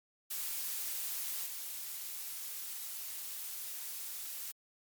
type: noise with level steps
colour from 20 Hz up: blue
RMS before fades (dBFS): -38 / -42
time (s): 0.3-4.52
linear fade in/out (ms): 10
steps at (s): 1.45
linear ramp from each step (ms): 20
effects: MP3 96 kbps